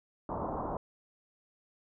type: low-pass noise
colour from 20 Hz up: white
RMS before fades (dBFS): -36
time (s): 0.29-0.77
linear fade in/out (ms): 2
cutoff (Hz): 1100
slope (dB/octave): 48
effects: none